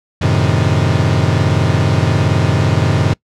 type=chord; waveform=40% pulse; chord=F# diminished seventh; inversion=none; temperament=equal with one note detuned; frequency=92.5 / 110 / 131.42 / 155.56 Hz; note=F#2 / A2 / C3 / Eb3; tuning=0 / 0 / +8 / 0 cents; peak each=-16 dBFS; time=0.21-3.14 s; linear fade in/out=10 ms; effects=noise-tail reverb RT60 0.1 s tail -23 dB re dry + low-pass 6000 Hz 12 dB/octave

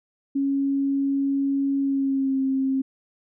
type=tone with pitch glide; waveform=sine; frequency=276.1 to 267 Hz; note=C#4 to C4; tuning=-7 to +35 cents; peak=-20 dBFS; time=0.35-2.82 s; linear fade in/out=10 ms; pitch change=-58 cents; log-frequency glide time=1.8-2.4 s; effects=none

